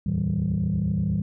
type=tone cluster; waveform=sine; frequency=77 / 85.5 / 110.3 / 160.4 / 193.2 Hz; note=D#2 / F2 / A2 / E3 / G3; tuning=-17 / -36 / +5 / -47 / -25 cents; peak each=-32 / -33 / -27 / -25 / -25 dBFS; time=0.06-1.22 s; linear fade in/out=5 ms; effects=tanh soft clip ceiling -16 dBFS